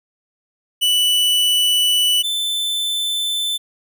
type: tone pair in turn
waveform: 45% pulse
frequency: 2968 / 3530 Hz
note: F#7 / A7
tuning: +5 / +5 cents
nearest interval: minor third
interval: 300 cents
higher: second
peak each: -13 / -19 dBFS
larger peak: first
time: 0.81-2.23 / 2.23-3.58 s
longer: first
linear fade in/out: 20 ms
effects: none